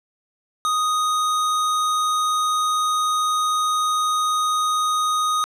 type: tone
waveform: square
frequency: 1244.5 Hz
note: D#6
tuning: in tune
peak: -19 dBFS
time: 0.65-5.44 s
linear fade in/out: 0 ms
effects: low-pass 11000 Hz 12 dB/octave + 9-bit